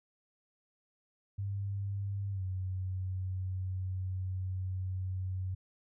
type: tone with pitch glide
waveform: sine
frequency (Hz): 99.4 to 93.28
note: G2 to F#2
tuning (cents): +25 to +15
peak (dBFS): -33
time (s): 1.38-5.55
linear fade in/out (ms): 10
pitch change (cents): -110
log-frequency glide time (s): 2.31-2.43
effects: none